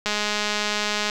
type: click train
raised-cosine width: 0.2 ms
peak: -7 dBFS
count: 218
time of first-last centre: 0.06-1.098 s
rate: 209 Hz
effects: none